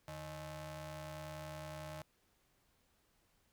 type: ring-modulated tone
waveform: sawtooth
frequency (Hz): 233.1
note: A#3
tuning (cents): 0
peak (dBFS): -38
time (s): 0.08-2.02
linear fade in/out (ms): 2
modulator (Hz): 385
effects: pink hiss -75 dBFS RMS until 3.52 s